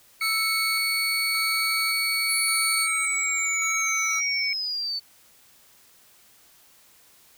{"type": "tone", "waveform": "sawtooth", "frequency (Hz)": 4435, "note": "C#8", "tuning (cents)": 0, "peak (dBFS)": -23, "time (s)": [0.2, 2.88], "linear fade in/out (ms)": 50}
{"type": "tone with pitch glide", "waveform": "sine", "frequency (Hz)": [2217, 2247], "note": ["C#7", "C#7"], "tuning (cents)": [0, 23], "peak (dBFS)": -25, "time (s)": [0.21, 4.53], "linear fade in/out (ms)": 2, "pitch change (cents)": 23, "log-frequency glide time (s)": [0.54, 1.69]}
{"type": "tone with tremolo", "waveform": "square", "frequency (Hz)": 1318.5, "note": "E6", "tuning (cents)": 0, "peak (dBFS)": -31, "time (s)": [0.21, 4.21], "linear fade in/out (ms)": 10, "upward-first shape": "square", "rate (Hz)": 0.88, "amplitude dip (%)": 50}
{"type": "exponential sweep", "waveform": "sine", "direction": "down", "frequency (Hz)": [10270, 4473], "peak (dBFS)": -26, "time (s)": [2.28, 5], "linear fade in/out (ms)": 20}
{"effects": ["white hiss -56 dBFS RMS until 7.37 s"]}